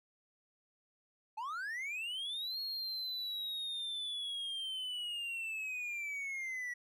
triangle linear two-way sweep, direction up then down, 832 to 4312 to 1930 Hz, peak -36 dBFS, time 1.37-6.74 s, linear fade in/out 10 ms, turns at 2.6 s, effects none

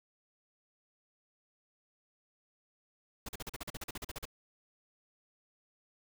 pink noise bursts, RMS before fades -41 dBFS, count 15, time 3.26-4.254 s, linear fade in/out 5 ms, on 28 ms, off 41 ms, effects none

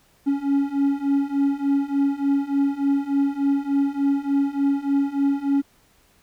triangle beating tone pair, 277.2 / 280.6 Hz, C#4 / C#4, 0 / +21 cents, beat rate 3.4 Hz, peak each -21 / -19 dBFS, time 0.26-5.62 s, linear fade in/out 20 ms, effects pink hiss -59 dBFS RMS until 6.22 s

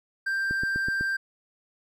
triangle tone, 1578 Hz, G6, 11 cents sharp, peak -23 dBFS, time 0.26-1.17 s, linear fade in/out 10 ms
click train, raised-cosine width 3 ms, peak -21 dBFS, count 5, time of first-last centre 0.51-1.01 s, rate 8 Hz
effects none

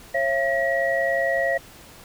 sine tone cluster, 544 / 675 / 1911 Hz, C#5 / E5 / A#6, -33 / +41 / +43 cents, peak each -24 dBFS, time 0.14-1.58 s, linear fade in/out 10 ms, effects pink hiss -46 dBFS RMS until 2.04 s

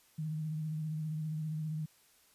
sine tone with vibrato, 155.56 Hz, D#3, in tune, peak -34 dBFS, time 0.18-1.86 s, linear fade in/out 10 ms, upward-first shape sine, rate 15 Hz, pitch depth 35 cents each way, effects white hiss -66 dBFS RMS until 2.34 s + resampled to 32000 Hz

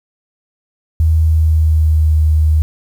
sine tone with pitch glide, 79.8 to 77.57 Hz, D#2 to D#2, +44 to -5 cents, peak -8 dBFS, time 1-2.62 s, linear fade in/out 0 ms, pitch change -49 cents, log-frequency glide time 1.15-2.15 s, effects 7-bit

